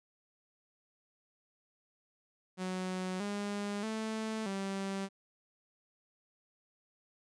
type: tone with pitch steps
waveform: sawtooth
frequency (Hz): 185 / 203.8 / 219.8 / 194.9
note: F#3 / G#3 / A3 / G3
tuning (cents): 0 / -32 / -2 / -10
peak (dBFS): -31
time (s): 2.57-5.09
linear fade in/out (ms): 50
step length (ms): 630
effects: resampled to 22050 Hz